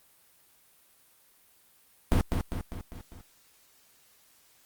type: noise with echo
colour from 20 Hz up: brown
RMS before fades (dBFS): -22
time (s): 2.12-2.21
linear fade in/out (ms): 0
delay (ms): 200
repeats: 5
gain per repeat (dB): -5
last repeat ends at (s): 3.21
effects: white hiss -62 dBFS RMS until 4.65 s + Opus 32 kbps